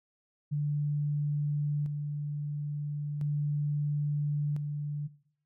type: tone with tremolo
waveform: sine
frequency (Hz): 146.83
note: D3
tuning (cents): 0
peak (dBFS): -27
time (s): 0.51-5.08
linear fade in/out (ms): 20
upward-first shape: square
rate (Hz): 0.37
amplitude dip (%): 40
effects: noise-tail reverb RT60 0.6 s tail -18 dB re dry

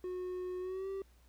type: tone with pitch glide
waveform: triangle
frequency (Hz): 364.5 to 388.4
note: F#4 to G4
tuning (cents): -26 to -16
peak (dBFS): -35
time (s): 0.04-1.02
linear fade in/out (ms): 2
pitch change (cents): +110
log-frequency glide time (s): 0.6-0.89
effects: added 60 Hz sine -61 dBFS peak until 1.28 s + pink hiss -70 dBFS RMS until 1.28 s

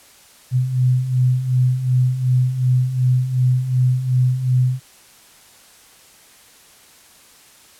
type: beating tone pair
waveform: sine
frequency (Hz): 124.9 / 127.6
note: B2 / C3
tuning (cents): +20 / -43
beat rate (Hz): 2.7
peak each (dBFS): -21 / -15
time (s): 0.51-4.8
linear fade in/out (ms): 50
effects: white hiss -48 dBFS RMS until 7.79 s + low-pass 12000 Hz 12 dB/octave

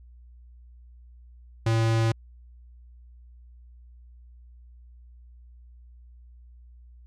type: tone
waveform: square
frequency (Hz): 113.2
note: A2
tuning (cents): +50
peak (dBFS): -21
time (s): 1.66-2.12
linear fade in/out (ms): 5
effects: added 60 Hz sine -47 dBFS peak until 7.06 s + low-pass 7000 Hz 12 dB/octave

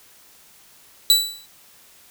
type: tone with exponential decay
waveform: sawtooth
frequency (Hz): 3951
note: B7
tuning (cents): 0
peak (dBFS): -6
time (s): 1.1-1.46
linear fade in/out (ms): 1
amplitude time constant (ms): 78
effects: white hiss -51 dBFS RMS until 2.1 s

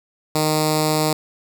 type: tone with notch filter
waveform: 5% pulse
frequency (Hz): 154.6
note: D#3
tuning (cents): -11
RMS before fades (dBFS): -19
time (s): 0.35-1.13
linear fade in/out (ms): 2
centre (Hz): 1600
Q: 0.69
effects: none

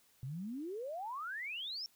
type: exponential sweep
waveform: sine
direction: up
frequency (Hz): 122.8 to 5588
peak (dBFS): -39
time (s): 0.23-1.86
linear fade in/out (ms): 0
effects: white hiss -69 dBFS RMS until 1.95 s

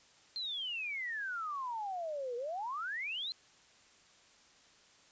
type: exponential two-way sweep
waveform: sine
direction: down then up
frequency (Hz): 4215 to 467.2 to 4215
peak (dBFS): -36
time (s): 0.36-3.32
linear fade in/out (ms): 0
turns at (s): 2.36
effects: white hiss -63 dBFS RMS until 5.11 s + resampled to 16000 Hz

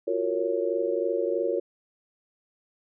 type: chord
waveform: sine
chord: Gb major seventh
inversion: third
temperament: just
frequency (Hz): 346.9 / 370 / 462.5 / 555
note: F4 / Gb4 / Bb4 / Db5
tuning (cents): -12 / 0 / -14 / +2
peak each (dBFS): -30 / -31 / -28 / -29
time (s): 0.07-1.6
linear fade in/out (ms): 10
effects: none

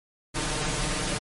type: noise with comb filter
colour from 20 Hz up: pink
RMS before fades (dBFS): -28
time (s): 0.34-1.19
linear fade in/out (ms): 20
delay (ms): 6.6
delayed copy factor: +1
effects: MP3 48 kbps

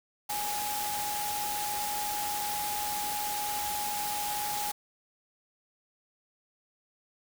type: tone in noise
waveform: sine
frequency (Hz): 830.6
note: G#5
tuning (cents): 0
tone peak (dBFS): -33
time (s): 0.29-4.72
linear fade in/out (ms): 10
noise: white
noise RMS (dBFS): -35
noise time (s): 0.29-4.72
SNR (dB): -1
effects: none

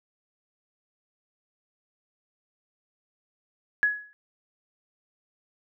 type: tone with exponential decay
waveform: sine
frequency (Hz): 1683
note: G#6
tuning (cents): +23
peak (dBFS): -16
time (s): 3.83-4.13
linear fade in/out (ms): 0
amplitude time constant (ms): 64
effects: none

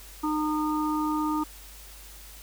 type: harmonic tone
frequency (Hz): 305.8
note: D#4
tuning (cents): -30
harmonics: 1 / 3 / 4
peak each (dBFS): -26 / -31 / -32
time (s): 0.23-1.44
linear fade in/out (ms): 10
effects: added 50 Hz sine -47 dBFS peak until 2.42 s + white hiss -48 dBFS RMS until 2.42 s

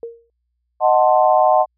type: tone with exponential decay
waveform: sine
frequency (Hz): 464.8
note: A#4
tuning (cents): -5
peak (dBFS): -23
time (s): 0.03-0.3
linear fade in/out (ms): 1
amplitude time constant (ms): 57
type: chord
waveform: sine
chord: D# diminished seventh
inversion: none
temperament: equal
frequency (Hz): 622.3 / 740 / 880 / 1046.5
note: D#5 / F#5 / A5 / C6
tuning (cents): 0 / 0 / 0 / 0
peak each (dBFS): -15 / -14 / -18 / -20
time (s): 0.8-1.66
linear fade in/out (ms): 50
effects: added 60 Hz sine -68 dBFS peak until 1.77 s

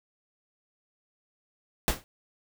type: noise with exponential decay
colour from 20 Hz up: pink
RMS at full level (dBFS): -21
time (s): 1.88-2.04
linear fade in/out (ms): 0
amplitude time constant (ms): 33
effects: none

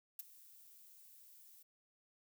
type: noise with ADSR envelope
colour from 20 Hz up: violet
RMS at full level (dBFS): -42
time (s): 0.19-1.63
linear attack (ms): 3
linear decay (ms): 21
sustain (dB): -19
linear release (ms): 8
effects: none

